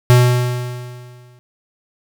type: tone with exponential decay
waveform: square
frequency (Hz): 123.47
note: B2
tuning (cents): 0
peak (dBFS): -6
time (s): 0.1-1.39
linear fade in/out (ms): 0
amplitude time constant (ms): 280
effects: none